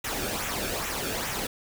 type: noise with flanger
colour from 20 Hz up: pink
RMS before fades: -31 dBFS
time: 0.04-1.47 s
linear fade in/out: 5 ms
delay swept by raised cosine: 0.21 to 1.03 ms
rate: 2.4 Hz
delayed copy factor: -0.55
effects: none